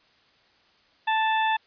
harmonic tone, 880 Hz, A5, in tune, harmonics 1 / 2 / 3 / 4, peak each -22 / -28 / -32 / -34 dBFS, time 1.07-1.57 s, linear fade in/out 10 ms, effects white hiss -61 dBFS RMS until 1.66 s + resampled to 11025 Hz

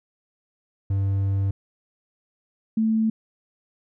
triangle / sine tone pair in turn, 98 / 221.1 Hz, G2 / A3, 0 / +9 cents, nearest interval octave + major second, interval 1409 cents, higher second, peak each -18 dBFS, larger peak neither, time 0.9-1.51 / 2.77-3.1 s, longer first, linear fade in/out 5 ms, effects none

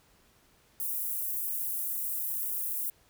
pink high-pass noise, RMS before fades -33 dBFS, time 0.8-2.9 s, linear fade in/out 2 ms, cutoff 12000 Hz, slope 24 dB/octave, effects pink hiss -64 dBFS RMS until 3.09 s

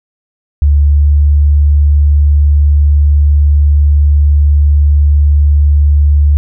sine tone with pitch glide, 72.3 to 72.97 Hz, D2 to D2, -27 to -11 cents, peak -4 dBFS, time 0.62-6.37 s, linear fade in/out 0 ms, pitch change +16 cents, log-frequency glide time 0.81-1.08 s, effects none

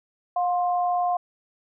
sine tone pair together, 712.3 / 1052 Hz, F5 / C6, +34 / +9 cents, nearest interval perfect fifth, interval 675 cents, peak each -21 / -30 dBFS, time 0.36-1.17 s, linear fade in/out 5 ms, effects none

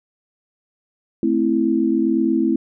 sine chord, A minor, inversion none, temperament equal, 220 / 261.6 / 329.6 Hz, A3 / C4 / E4, 0 / 0 / 0 cents, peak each -21 / -20 / -18 dBFS, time 1.23-2.56 s, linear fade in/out 2 ms, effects none

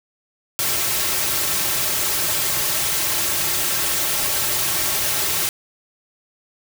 white noise with comb filter, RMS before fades -21 dBFS, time 0.59-5.49 s, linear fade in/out 0 ms, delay 4.1 ms, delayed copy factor -0.65, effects none

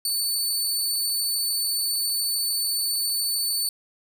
20% pulse tone, 4493 Hz, C#8, 23 cents sharp, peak -17 dBFS, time 0.05-3.69 s, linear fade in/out 2 ms, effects none

